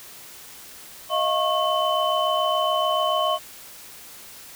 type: tone cluster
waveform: sine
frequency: 629 / 696 / 1093 / 3039 Hz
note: D#5 / F5 / C#6 / F#7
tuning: +19 / -6 / -25 / +46 cents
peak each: -24 / -27 / -23 / -28 dBFS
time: 1.09-3.39 s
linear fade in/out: 50 ms
effects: white hiss -43 dBFS RMS until 4.55 s